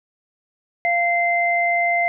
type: tone pair together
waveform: sine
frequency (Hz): 693 / 2077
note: F5 / C7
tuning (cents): -14 / -13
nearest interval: octave + perfect fifth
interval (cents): 1901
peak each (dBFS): -19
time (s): 0.85-2.08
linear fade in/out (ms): 0
effects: none